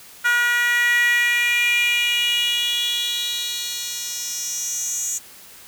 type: tone with high-pass filter sweep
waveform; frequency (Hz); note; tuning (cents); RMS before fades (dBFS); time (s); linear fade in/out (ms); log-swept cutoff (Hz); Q
10% pulse; 480.3; B4; -48; -21; 0.24-5.19; 20; 1500 to 6900; 5.4
effects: white hiss -44 dBFS RMS until 5.67 s